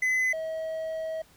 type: tone pair in turn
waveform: triangle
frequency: 2024 / 640.5 Hz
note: B6 / E5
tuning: +42 / -50 cents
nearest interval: octave + minor sixth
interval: 1992 cents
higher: first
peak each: -21 / -28 dBFS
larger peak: first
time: 0.02-0.33 / 0.33-1.22 s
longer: second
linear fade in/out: 5 ms
effects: pink hiss -59 dBFS RMS until 1.36 s